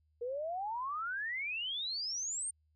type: exponential sweep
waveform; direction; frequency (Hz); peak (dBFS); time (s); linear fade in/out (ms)
sine; up; 465.9 to 9020; -35; 0.21-2.51; 10
effects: added 77 Hz sine -70 dBFS peak until 2.75 s